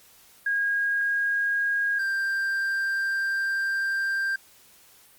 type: tone pair in turn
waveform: sine / triangle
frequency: 1633 / 1582.9 Hz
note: G#6 / G6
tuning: -30 / +16 cents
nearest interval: minor second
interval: 54 cents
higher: first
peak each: -22 dBFS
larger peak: neither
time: 0.46-1.99 / 1.99-4.36 s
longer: second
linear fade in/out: 5 ms
effects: white hiss -55 dBFS RMS until 5.18 s + Opus 48 kbps